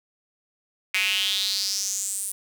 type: tone with high-pass filter sweep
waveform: square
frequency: 98.9 Hz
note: G2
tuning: 16 cents sharp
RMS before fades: -26 dBFS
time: 0.94-2.32 s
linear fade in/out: 5 ms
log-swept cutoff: 2300 to 9800 Hz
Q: 5.3
effects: none